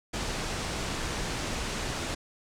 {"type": "low-pass noise", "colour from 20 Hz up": "pink", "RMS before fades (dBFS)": -33, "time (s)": [0.13, 2.15], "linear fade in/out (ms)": 10, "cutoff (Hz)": 8300, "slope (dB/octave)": 24, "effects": []}